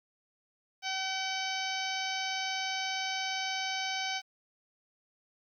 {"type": "harmonic tone", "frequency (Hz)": 763, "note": "G5", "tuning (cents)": -47, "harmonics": [1, 2, 3, 4, 5, 6, 7, 8], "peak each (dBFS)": [-37, -40, -38, -39, -43, -42, -43, -44], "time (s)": [0.82, 4.22], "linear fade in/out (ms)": 50, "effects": ["11-bit"]}